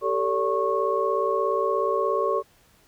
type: tone cluster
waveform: sine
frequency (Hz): 391.3 / 448.2 / 573 / 1096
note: G4 / A4 / D5 / C#6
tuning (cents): -3 / +32 / -43 / -20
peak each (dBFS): -27 / -26 / -27 / -26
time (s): 0.01-2.43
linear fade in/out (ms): 50
effects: pink hiss -59 dBFS RMS until 2.87 s